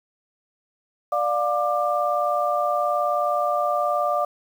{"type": "tone cluster", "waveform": "sine", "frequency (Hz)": [590, 709, 1187], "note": ["D5", "F5", "D6"], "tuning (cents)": [8, 26, 18], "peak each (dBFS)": -24, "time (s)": [1.12, 4.25], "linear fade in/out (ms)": 5, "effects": ["8-bit"]}